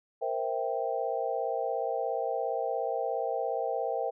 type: chord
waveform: sine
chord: C dominant seventh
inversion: third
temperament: equal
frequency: 466.2 / 523.3 / 659.3 / 784 Hz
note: Bb4 / C5 / E5 / G5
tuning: 0 / 0 / 0 / 0 cents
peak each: -34 dBFS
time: 0.21-4.11 s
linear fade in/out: 20 ms
effects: none